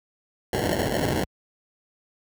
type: noise with sample-and-hold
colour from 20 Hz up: white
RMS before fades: -24 dBFS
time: 0.53-1.24 s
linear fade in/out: 2 ms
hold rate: 1225 Hz
effects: high-pass 60 Hz 12 dB/octave